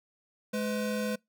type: tone pair together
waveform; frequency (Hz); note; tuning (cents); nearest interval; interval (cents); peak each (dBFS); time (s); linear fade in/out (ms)
square; 211.2 / 504.1; G#3 / B4; +29 / +35; octave + minor third; 1506; -32 / -34; 0.53-1.16; 10
effects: noise-tail reverb RT60 0.2 s tail -26 dB re dry